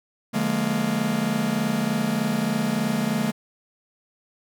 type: chord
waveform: 45% pulse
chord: Bb dominant seventh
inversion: first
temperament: just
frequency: 145.68 / 174.81 / 209.8 / 233.1 Hz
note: D3 / F3 / Ab3 / Bb3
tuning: -14 / +2 / +18 / 0 cents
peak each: -31 / -31 / -25 / -26 dBFS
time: 0.33-3.32 s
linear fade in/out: 20 ms
effects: none